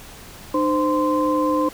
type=tone cluster; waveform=sine; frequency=303.7 / 518 / 1037 Hz; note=D#4 / C5 / C6; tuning=-42 / -17 / -16 cents; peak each=-20 / -22 / -22 dBFS; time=0.54-1.69 s; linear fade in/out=5 ms; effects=pink hiss -41 dBFS RMS until 1.73 s